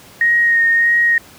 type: tone with vibrato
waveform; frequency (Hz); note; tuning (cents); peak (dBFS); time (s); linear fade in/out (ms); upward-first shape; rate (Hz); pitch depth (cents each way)
sine; 1864.7; A#6; 0; -10; 0.21-1.18; 2; sine; 1.6; 19
effects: pink hiss -42 dBFS RMS until 1.38 s + high-pass 80 Hz 12 dB/octave